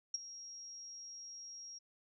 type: tone with ADSR envelope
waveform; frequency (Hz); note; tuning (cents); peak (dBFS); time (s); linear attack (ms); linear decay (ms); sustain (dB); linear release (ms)
sine; 5610; F8; +7; -31; 0.14-1.79; 5; 20; -16; 15
effects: none